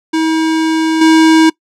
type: tone with level steps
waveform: square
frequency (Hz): 320.1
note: D#4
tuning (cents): +49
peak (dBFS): -11 / -5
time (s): 0.13-1.5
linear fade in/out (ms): 10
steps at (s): 1.01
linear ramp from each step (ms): 5
effects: noise-tail reverb RT60 0.1 s tail -23 dB re dry + low-pass 7000 Hz 12 dB/octave